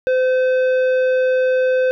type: tone with tanh clipping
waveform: sine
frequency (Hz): 513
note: C5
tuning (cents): -34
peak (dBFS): -15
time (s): 0.07-1.91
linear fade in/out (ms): 0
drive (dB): 10
effects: none